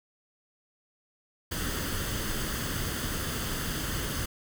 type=noise with comb filter; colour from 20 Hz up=pink; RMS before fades=-32 dBFS; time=1.51-4.26 s; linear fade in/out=10 ms; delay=0.63 ms; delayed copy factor=+0.55; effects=none